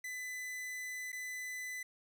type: tone with dropouts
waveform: 45% pulse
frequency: 2004 Hz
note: B6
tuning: 25 cents sharp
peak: -40 dBFS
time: 0.04-1.83 s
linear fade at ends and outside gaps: 5 ms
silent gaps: 1.12-1.127 s
effects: none